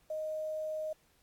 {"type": "tone with quantisation", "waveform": "sine", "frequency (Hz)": 622.3, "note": "D#5", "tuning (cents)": 0, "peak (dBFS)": -34, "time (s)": [0.1, 0.93], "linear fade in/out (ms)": 5, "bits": 10, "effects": ["pink hiss -69 dBFS RMS until 1.22 s", "AAC 64 kbps"]}